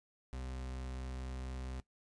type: tone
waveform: 40% pulse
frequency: 64.3 Hz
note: C2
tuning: 30 cents flat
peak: -40 dBFS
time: 0.33-1.8 s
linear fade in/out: 0 ms
effects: noise-tail reverb RT60 0.1 s tail -17 dB re dry + resampled to 22050 Hz